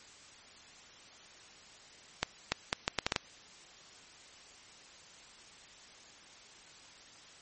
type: accelerating click train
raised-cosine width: 0.2 ms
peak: -10 dBFS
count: 8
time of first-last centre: 2.23-3.162 s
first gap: 290 ms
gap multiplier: 0.72
effects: white hiss -55 dBFS RMS until 7.41 s + MP3 32 kbps